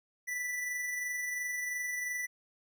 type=tone with amplitude modulation; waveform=square; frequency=1975.5 Hz; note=B6; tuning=in tune; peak=-33 dBFS; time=0.27-2.27 s; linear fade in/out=20 ms; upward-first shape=sine; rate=22.9 Hz; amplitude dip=30%; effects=none